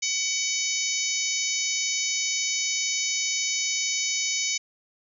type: harmonic tone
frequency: 753 Hz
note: F#5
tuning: 30 cents sharp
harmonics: 3 / 4 / 5 / 6 / 7 / 8 / 9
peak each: -31 / -35 / -35 / -36 / -32 / -29 / -31 dBFS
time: 0.02-4.58 s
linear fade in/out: 10 ms
effects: none